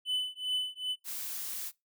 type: tone with tremolo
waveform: triangle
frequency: 3008 Hz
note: F#7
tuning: 28 cents sharp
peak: -25 dBFS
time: 0.05-0.96 s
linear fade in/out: 50 ms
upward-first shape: triangle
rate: 2.5 Hz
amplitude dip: 100%
type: noise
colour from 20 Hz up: blue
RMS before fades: -38 dBFS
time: 1.04-1.72 s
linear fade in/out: 50 ms
effects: noise-tail reverb RT60 0.2 s tail -22 dB re dry